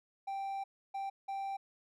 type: tone bursts at uneven times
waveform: triangle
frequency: 784 Hz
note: G5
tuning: in tune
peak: -34 dBFS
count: 3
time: 0.27-0.64 / 0.94-1.1 / 1.28-1.57 s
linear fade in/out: 10 ms
effects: none